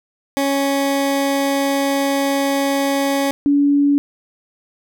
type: tone pair in turn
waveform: 20% pulse / sine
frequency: 277.2 / 285.2 Hz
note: C#4 / C#4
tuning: 0 / +49 cents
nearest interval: unison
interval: 49 cents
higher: second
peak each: -11 dBFS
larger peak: neither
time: 0.37-3.31 / 3.46-3.98 s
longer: first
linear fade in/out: 0 ms
effects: none